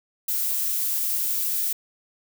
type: noise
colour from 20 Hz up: violet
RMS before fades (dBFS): -25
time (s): 0.28-1.73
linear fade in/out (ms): 5
effects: none